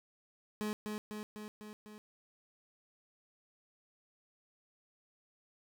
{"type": "tone with echo", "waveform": "30% pulse", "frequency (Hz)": 211.9, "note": "G#3", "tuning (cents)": 35, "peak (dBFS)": -32, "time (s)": [0.61, 0.73], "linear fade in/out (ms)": 0, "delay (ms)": 250, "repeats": 5, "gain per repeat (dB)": -3, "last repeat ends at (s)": 1.98, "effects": []}